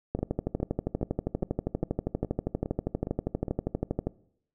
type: two click trains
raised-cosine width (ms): 2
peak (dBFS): -19 / -14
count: 9 / 50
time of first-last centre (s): 0.19-3.482 / 0.15-4.07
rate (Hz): 2.43 / 12.5
effects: noise-tail reverb RT60 0.7 s tail -22 dB re dry